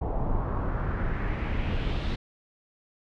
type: noise with low-pass filter sweep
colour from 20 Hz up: brown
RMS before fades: -28 dBFS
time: 0.01-2.16 s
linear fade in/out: 10 ms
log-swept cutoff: 770 to 3900 Hz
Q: 2.4
effects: none